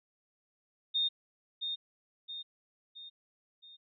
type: tone with echo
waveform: sine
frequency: 3668 Hz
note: A#7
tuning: 29 cents flat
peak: -27 dBFS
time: 0.94-1.09 s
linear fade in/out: 20 ms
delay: 670 ms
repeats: 4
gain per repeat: -6 dB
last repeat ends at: 3.77 s
effects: none